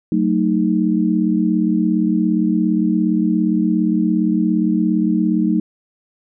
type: chord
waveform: sine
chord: D# diminished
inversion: first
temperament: just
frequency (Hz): 186.68 / 224 / 311.1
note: F#3 / A3 / D#4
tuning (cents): +16 / +31 / 0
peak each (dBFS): -18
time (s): 0.12-5.6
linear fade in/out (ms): 2
effects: none